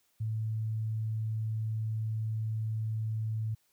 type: tone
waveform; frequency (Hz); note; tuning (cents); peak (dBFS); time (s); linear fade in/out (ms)
sine; 110; A2; 0; -30; 0.2-3.55; 10
effects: white hiss -72 dBFS RMS until 3.72 s